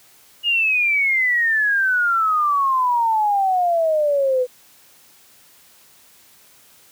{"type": "exponential sweep", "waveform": "sine", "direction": "down", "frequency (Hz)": [2880, 493.9], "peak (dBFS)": -15, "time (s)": [0.43, 4.47], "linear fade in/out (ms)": 50, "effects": ["white hiss -51 dBFS RMS until 6.91 s", "high-pass 60 Hz 12 dB/octave"]}